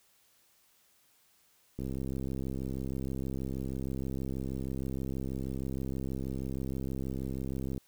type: click train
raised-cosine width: 3 ms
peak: -24 dBFS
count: 398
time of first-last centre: 1.79-7.778 s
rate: 66.3 Hz
effects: white hiss -67 dBFS RMS until 7.87 s

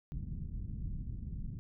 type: low-pass noise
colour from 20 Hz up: pink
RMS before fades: -40 dBFS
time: 0.12-1.59 s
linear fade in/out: 0 ms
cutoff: 190 Hz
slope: 24 dB/octave
effects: none

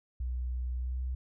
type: tone with pitch glide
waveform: sine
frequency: 62 to 63.52 Hz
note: B1 to B1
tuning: +7 to +49 cents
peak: -31 dBFS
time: 0.2-1.15 s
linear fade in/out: 5 ms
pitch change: +42 cents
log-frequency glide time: 0.78-0.99 s
effects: none

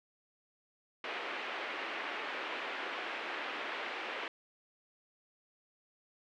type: band-pass noise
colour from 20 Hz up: white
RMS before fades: -40 dBFS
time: 1.04-4.28 s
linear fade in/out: 2 ms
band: 310 to 2700 Hz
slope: 24 dB/octave
effects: none

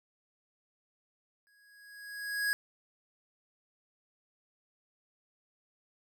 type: tone with exponential growth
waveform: square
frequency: 1658 Hz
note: G#6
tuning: 3 cents flat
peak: -27 dBFS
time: 1.47-2.53 s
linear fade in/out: 0 ms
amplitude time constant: 230 ms
effects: none

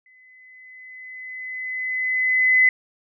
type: tone with exponential growth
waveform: sine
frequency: 2023 Hz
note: B6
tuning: 41 cents sharp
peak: -11 dBFS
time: 0.06-2.69 s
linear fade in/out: 2 ms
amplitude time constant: 570 ms
effects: none

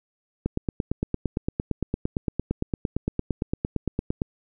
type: click train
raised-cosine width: 3 ms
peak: -11 dBFS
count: 34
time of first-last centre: 0.46-4.219 s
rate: 8.78 Hz
effects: none

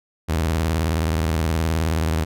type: tone with vibrato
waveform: sawtooth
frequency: 80.3 Hz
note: E2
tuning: 45 cents flat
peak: -15 dBFS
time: 0.28-2.25 s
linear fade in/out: 20 ms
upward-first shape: sine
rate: 19 Hz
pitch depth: 180 cents each way
effects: none

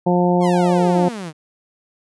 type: harmonic tone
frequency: 177.6 Hz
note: F3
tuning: 29 cents sharp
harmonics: 1 / 2 / 3 / 4 / 5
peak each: -16 / -19 / -21 / -22 / -23 dBFS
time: 0.06-1.09 s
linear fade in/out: 10 ms
type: exponential sweep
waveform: sawtooth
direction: down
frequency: 1149 to 146.83 Hz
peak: -23 dBFS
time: 0.4-1.33 s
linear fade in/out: 50 ms
effects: resampled to 24000 Hz

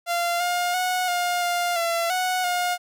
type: tone with pitch steps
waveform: sawtooth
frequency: 691 / 709 / 733 / 709 / 702 / 676 / 737 / 714 Hz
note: F5 / F5 / F#5 / F5 / F5 / E5 / F#5 / F5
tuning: -19 / +26 / -16 / +26 / +9 / +43 / -7 / +38 cents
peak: -18 dBFS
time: 0.06-2.78 s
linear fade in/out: 50 ms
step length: 340 ms
effects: none

